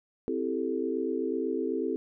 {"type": "chord", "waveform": "sine", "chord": "A minor seventh", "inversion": "first", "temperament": "equal", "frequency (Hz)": [261.6, 329.6, 392, 440], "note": ["C4", "E4", "G4", "A4"], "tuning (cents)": [0, 0, 0, 0], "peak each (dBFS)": -33, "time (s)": [0.28, 1.96], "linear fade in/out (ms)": 0, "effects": []}